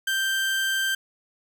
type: tone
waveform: 30% pulse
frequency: 1568 Hz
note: G6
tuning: in tune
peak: -20 dBFS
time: 0.07-0.95 s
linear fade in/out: 5 ms
effects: none